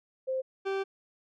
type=tone pair in turn; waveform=sine / 40% pulse; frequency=523 / 389.1 Hz; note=C5 / G4; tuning=-1 / -13 cents; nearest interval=perfect fourth; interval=512 cents; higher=first; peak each=-28 dBFS; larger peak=neither; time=0.27-0.42 / 0.65-0.84 s; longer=second; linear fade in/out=20 ms; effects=low-pass 3000 Hz 12 dB/octave